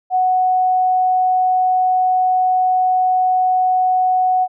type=tone; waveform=sine; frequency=740 Hz; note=F#5; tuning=in tune; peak=-12 dBFS; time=0.1-4.48 s; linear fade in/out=50 ms; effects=none